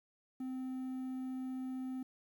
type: tone with quantisation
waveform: triangle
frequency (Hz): 258.7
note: C4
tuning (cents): -19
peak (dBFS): -36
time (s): 0.4-2.03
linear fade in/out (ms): 5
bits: 11
effects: none